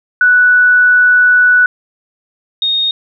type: tone pair in turn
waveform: sine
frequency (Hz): 1480 / 3711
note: F#6 / A#7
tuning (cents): 0 / -9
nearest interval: octave + major third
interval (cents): 1591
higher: second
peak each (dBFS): -5 / -11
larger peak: first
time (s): 0.21-1.66 / 2.62-2.91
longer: first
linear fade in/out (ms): 2
effects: none